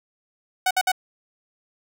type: tone bursts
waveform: sawtooth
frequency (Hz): 745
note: F#5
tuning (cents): +12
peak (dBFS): -14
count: 3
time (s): 0.66-0.918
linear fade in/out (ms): 5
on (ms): 48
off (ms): 57
effects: none